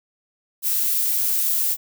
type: noise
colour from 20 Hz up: violet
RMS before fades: -21 dBFS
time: 0.62-1.77 s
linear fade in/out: 50 ms
effects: none